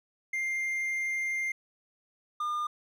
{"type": "tone pair in turn", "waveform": "triangle", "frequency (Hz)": [2104, 1208.8], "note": ["C7", "D6"], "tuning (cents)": [9, 50], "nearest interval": "minor seventh", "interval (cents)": 959, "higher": "first", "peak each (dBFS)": -27, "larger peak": "neither", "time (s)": [[0.33, 1.52], [2.4, 2.67]], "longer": "first", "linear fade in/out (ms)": 5, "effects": []}